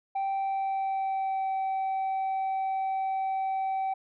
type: tone with pitch glide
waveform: sine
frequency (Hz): 780 to 768.8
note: G5 to G5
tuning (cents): -9 to -34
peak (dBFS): -24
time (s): 0.15-3.94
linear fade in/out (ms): 10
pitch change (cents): -25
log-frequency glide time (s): 0.31-1.5
effects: tanh soft clip ceiling -26 dBFS